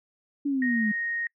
sine exponential sweep, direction down, 290 to 207.7 Hz, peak -23 dBFS, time 0.45-0.92 s, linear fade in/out 10 ms
sine tone, 1864.7 Hz, A#6, in tune, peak -27 dBFS, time 0.62-1.27 s, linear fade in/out 2 ms
effects noise-tail reverb RT60 0.1 s tail -26 dB re dry

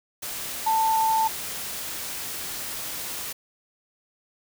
sine tone in noise, 888 Hz, A5, 16 cents sharp, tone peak -19 dBFS, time 0.66-1.28 s, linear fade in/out 10 ms, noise white, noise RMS -33 dBFS, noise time 0.22-3.33 s, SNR +11 dB, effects none

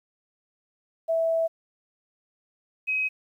sine tone pair in turn, 656 / 2535 Hz, E5 / D#7, -9 / +32 cents, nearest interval octave + major seventh, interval 2341 cents, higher second, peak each -21 / -23 dBFS, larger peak first, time 1.08-1.48 / 2.87-3.09 s, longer first, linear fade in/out 20 ms, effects 10-bit

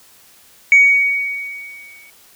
sine tone with exponential decay, 2246 Hz, C#7, 22 cents sharp, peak -3 dBFS, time 0.72-2.1 s, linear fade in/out 1 ms, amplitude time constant 300 ms, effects tanh soft clip ceiling -2 dBFS + white hiss -48 dBFS RMS until 2.35 s

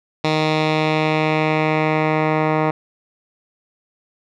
10% pulse tone with low-pass filter sweep, 155.56 Hz, D#3, in tune, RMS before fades -18 dBFS, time 0.24-2.71 s, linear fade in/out 5 ms, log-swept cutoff 4000 to 1600 Hz, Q 1.7, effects none

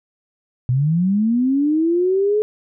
sine linear sweep, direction up, 120 to 430.5 Hz, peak -14 dBFS, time 0.69-2.42 s, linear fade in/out 0 ms, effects none

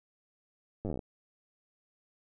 slowing click train, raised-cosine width 2 ms, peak -23 dBFS, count 12, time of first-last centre 0.85-0.992 s, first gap 9 ms, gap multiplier 1.07, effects none

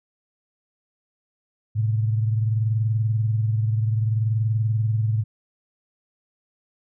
sine tone pair together, 108.98 / 129.6 Hz, A2 / C3, -16 / -16 cents, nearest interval minor third, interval 300 cents, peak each -19 / -29 dBFS, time 1.75-5.24 s, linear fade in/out 20 ms, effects none

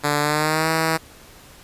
5% pulse tone with pitch glide, 146.83 to 161.05 Hz, D3 to E3, 0 to -40 cents, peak -7 dBFS, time 0.03-0.98 s, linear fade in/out 20 ms, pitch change +160 cents, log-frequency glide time 0.2-0.69 s, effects pink hiss -46 dBFS RMS until 1.63 s + resampled to 32000 Hz

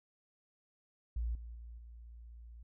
sine tone with level steps, 57.9 Hz, A#1, 11 cents flat, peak -33 / -44 / -46 / -49 dBFS, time 1.16-2.63 s, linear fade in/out 5 ms, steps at 1.35 / 1.55 / 1.78 s, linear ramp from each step 2 ms, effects none

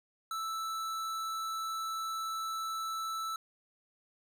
sine tone with hard clipping, 1318.5 Hz, E6, in tune, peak -36 dBFS, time 0.31-3.36 s, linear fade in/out 2 ms, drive 17 dB, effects none

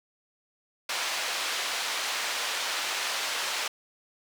white band-pass noise, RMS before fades -31 dBFS, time 0.89-3.68 s, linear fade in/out 5 ms, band 620 to 4600 Hz, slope 12 dB/octave, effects none

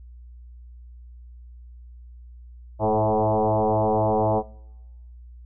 sine tone with frequency modulation, 110 Hz, A2, in tune, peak -18 dBFS, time 2.79-4.43 s, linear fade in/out 50 ms, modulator 108 Hz, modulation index 7.4, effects noise-tail reverb RT60 1.0 s tail -24 dB re dry + added 60 Hz sine -41 dBFS peak until 5.45 s

